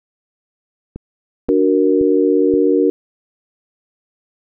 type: click train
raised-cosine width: 3 ms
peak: -15 dBFS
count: 4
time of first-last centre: 0.96-2.539 s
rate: 1.9 Hz
type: chord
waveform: sine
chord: D augmented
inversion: none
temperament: equal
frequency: 293.7 / 370 / 466.2 Hz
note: D4 / F#4 / A#4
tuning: 0 / 0 / 0 cents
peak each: -15 dBFS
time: 1.49-2.9 s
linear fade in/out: 0 ms
effects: none